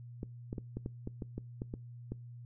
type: clicks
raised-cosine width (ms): 3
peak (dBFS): -25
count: 11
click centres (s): 0.231 / 0.529 / 0.582 / 0.77 / 0.861 / 1.074 / 1.222 / 1.38 / 1.619 / 1.739 / 2.12
effects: noise-tail reverb RT60 0.3 s tail -24 dB re dry + added 120 Hz sine -46 dBFS peak until 2.45 s